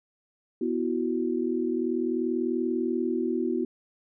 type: chord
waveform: sine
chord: B suspended fourth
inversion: none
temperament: equal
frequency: 246.9 / 329.6 / 370 Hz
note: B3 / E4 / F#4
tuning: 0 / 0 / 0 cents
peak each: -29 dBFS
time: 0.61-3.65 s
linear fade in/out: 5 ms
effects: none